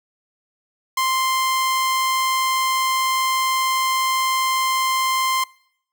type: tone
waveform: sawtooth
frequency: 1046.5 Hz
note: C6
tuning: in tune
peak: -14 dBFS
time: 0.97-5.44 s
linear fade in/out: 5 ms
effects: noise-tail reverb RT60 0.7 s tail -24 dB re dry